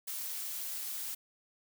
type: noise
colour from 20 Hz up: blue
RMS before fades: -39 dBFS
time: 0.07-1.15 s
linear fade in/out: 10 ms
effects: none